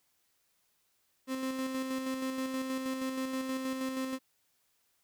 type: tone with tremolo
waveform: 35% pulse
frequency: 262.3 Hz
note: C4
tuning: 4 cents sharp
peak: -30 dBFS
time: 1.27-4.19 s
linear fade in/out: 50 ms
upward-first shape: square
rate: 6.3 Hz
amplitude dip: 35%
effects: white hiss -74 dBFS RMS until 5.03 s